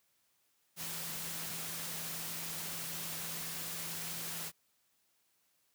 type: tone in noise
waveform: sine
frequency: 165.5 Hz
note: E3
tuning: 7 cents sharp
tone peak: -51 dBFS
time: 0.76-4.52 s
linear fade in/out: 50 ms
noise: white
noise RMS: -41 dBFS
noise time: 0.76-4.52 s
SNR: -13 dB
effects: white hiss -75 dBFS RMS until 5.74 s + high-pass 60 Hz 12 dB/octave